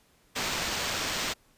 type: noise with sample-and-hold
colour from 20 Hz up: violet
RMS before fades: -31 dBFS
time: 0.35-1.34 s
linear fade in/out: 20 ms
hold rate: 11025 Hz
effects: pink hiss -64 dBFS RMS until 1.57 s + resampled to 32000 Hz